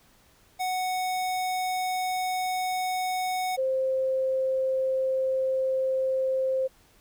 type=tone pair in turn; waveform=square / sine; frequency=740 / 525.5 Hz; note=F#5 / C5; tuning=0 / +7 cents; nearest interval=tritone; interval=593 cents; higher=first; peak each=-27 / -23 dBFS; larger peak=second; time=0.59-3.57 / 3.57-6.68 s; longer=second; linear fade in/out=20 ms; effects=pink hiss -60 dBFS RMS until 7 s